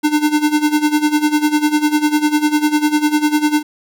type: tone with tremolo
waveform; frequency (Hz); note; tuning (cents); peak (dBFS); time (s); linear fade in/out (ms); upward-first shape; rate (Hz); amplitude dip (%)
square; 300.7; D4; +41; -10; 0.03-3.63; 20; sine; 10; 80
effects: none